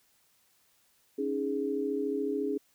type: chord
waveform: sine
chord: C# suspended second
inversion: none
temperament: equal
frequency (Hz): 277.2 / 311.1 / 415.3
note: C#4 / D#4 / G#4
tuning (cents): 0 / 0 / 0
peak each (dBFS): -33 / -36 / -31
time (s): 1.18-2.58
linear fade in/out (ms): 10
effects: white hiss -68 dBFS RMS until 2.74 s